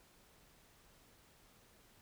silence, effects pink hiss -66 dBFS RMS until 2.01 s

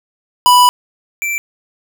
square tone pair in turn, 987.8 / 2341 Hz, B5 / D7, 0 / -6 cents, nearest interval octave + minor third, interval 1494 cents, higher second, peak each -6 / -17 dBFS, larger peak first, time 0.46-0.69 / 1.22-1.38 s, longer first, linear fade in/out 0 ms, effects none

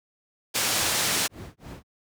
white low-pass noise, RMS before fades -25 dBFS, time 0.54-1.28 s, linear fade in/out 20 ms, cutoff 8300 Hz, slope 12 dB/octave
brown noise with tremolo, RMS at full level -33 dBFS, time 0.78-1.83 s, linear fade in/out 10 ms, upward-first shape sine, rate 3.5 Hz, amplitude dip 100%
effects high-pass 100 Hz 12 dB/octave

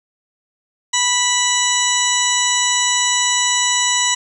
harmonic tone, 984 Hz, B5, 7 cents flat, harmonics 1 / 2 / 3 / 4 / 6 / 7 / 8, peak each -22 / -22 / -22 / -22 / -22 / -22 / -22 dBFS, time 0.93-4.15 s, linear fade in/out 10 ms, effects 8-bit

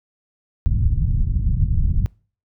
pink low-pass noise, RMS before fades -18 dBFS, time 0.66-2.06 s, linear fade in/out 0 ms, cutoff 140 Hz, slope 24 dB/octave, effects noise-tail reverb RT60 0.4 s tail -25 dB re dry

